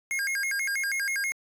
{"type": "tone with vibrato", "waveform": "square", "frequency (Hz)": 1864.7, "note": "A#6", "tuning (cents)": 0, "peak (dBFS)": -27, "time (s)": [0.11, 1.32], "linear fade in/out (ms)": 0, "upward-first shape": "square", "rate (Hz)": 6.2, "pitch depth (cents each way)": 250, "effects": ["resampled to 32000 Hz"]}